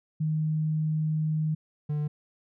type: tone pair in turn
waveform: sine / triangle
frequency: 155.56 / 149.23 Hz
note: D#3 / D3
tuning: 0 / +28 cents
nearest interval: minor second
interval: 72 cents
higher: first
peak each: -24 dBFS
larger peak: neither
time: 0.2-1.55 / 1.89-2.08 s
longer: first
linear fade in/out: 10 ms
effects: none